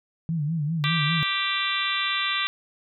sine tone with vibrato, 155.8 Hz, D#3, 3 cents sharp, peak -23 dBFS, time 0.29-1.23 s, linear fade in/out 0 ms, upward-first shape sine, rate 5 Hz, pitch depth 130 cents each way
harmonic tone, 392 Hz, G4, in tune, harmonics 3 / 4 / 5 / 6 / 7 / 8 / 9 / 10, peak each -30 / -34 / -31 / -31 / -32 / -35 / -29 / -33 dBFS, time 0.84-2.47 s, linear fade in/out 0 ms
effects none

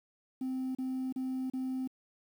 sine tone bursts, 259.7 Hz, C4, 13 cents flat, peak -30 dBFS, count 4, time 0.41-1.875 s, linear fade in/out 5 ms, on 340 ms, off 35 ms, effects tanh soft clip ceiling -31 dBFS + 10-bit

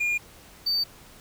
triangle tone pair in turn, 2420 / 4592 Hz, D#7 / D8, -49 / -40 cents, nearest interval major seventh, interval 1109 cents, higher second, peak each -21 dBFS, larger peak neither, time 0-0.18 / 0.66-0.84 s, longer neither, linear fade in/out 10 ms, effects pink hiss -50 dBFS RMS until 1.2 s

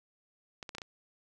clicks, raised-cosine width 0.2 ms, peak -24 dBFS, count 5, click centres 0.628 / 0.692 / 0.75 / 0.783 / 0.818 s, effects 11-bit

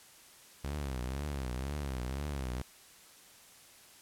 sawtooth tone with vibrato, 67.5 Hz, C#2, 45 cents flat, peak -31 dBFS, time 0.64-2.62 s, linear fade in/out 5 ms, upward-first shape triangle, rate 2 Hz, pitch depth 190 cents each way, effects white hiss -57 dBFS RMS until 4.01 s + low-pass 12000 Hz 12 dB/octave

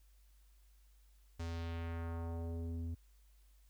square tone with low-pass filter sweep, 83.6 Hz, E2, 25 cents sharp, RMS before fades -41 dBFS, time 1.39-2.95 s, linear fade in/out 10 ms, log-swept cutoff 7100 to 190 Hz, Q 1.3, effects added 50 Hz sine -62 dBFS peak until 3.69 s + white hiss -75 dBFS RMS until 3.69 s

